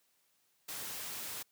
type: noise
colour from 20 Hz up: white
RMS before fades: -42 dBFS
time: 0.68-1.43 s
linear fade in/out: 10 ms
effects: white hiss -74 dBFS RMS until 1.51 s + high-pass 100 Hz 12 dB/octave